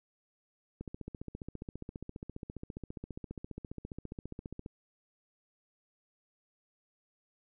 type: click train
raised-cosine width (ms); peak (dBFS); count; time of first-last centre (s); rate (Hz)
3; -28; 58; 0.81-4.661; 14.8
effects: none